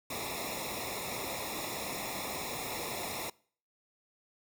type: noise with comb filter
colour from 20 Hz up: pink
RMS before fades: -38 dBFS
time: 0.1-3.3 s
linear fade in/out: 5 ms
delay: 0.65 ms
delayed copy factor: -1
effects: noise-tail reverb RT60 0.5 s tail -24 dB re dry